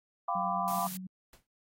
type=chord; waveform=sine; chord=G dominant seventh; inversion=third; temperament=equal with one note detuned; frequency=698.5 / 784 / 1001 / 1174.7 Hz; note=F5 / G5 / B5 / D6; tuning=0 / 0 / +23 / 0 cents; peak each=-34 / -36 / -34 / -34 dBFS; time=0.28-0.87 s; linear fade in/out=5 ms
type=tone with tremolo; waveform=sine; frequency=186 Hz; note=F#3; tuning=9 cents sharp; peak=-37 dBFS; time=0.35-1.07 s; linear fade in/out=5 ms; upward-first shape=triangle; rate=10 Hz; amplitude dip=30%
type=noise; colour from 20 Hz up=blue; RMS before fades=-40 dBFS; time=0.68-0.97 s; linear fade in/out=0 ms
type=noise with exponential decay; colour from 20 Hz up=pink; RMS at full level=-50 dBFS; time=1.33-1.47 s; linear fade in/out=2 ms; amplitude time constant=29 ms
effects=AAC 48 kbps